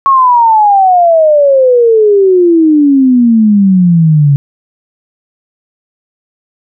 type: exponential sweep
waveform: sine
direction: down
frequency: 1108.7 to 138.59 Hz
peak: -3 dBFS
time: 0.06-4.36 s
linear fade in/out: 0 ms
effects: none